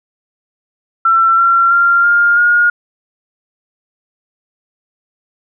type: tone with pitch steps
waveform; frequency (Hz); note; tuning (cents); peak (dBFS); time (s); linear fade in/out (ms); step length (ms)
sine; 1346 / 1366.4 / 1387 / 1408 / 1429.3; E6 / F6 / F6 / F6 / F6; +36 / -38 / -12 / +14 / +40; -7; 1.05-2.7; 5; 330
effects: none